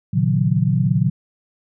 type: tone cluster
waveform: sine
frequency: 116.2 / 136.5 / 154.4 / 182.4 Hz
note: A#2 / C#3 / D#3 / F#3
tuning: -5 / -26 / -13 / -24 cents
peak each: -20 dBFS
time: 0.13-1.1 s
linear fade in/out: 10 ms
effects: none